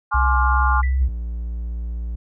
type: chord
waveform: sine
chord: D half-diminished seventh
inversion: second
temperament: just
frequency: 845.8 / 1057.2 / 1174.7 / 1409.6 Hz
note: Ab5 / C6 / D6 / F6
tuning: +31 / +18 / 0 / +16 cents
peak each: -23 dBFS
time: 0.11-0.82 s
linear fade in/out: 20 ms
type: tone with vibrato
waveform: sine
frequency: 64.8 Hz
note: C2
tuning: 16 cents flat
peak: -16 dBFS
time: 0.14-1.09 s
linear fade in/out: 10 ms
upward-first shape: triangle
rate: 2.7 Hz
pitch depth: 27 cents each way
type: tone with exponential decay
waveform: sine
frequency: 1975.5 Hz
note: B6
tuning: in tune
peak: -26 dBFS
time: 0.83-1.06 s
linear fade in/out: 2 ms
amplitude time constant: 50 ms
type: tone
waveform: triangle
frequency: 58 Hz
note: A#1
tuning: 8 cents flat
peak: -22 dBFS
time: 1-2.16 s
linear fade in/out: 10 ms
effects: none